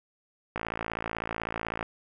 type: click train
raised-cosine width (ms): 0.5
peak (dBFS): -16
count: 72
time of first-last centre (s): 0.56-1.828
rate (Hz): 56
effects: none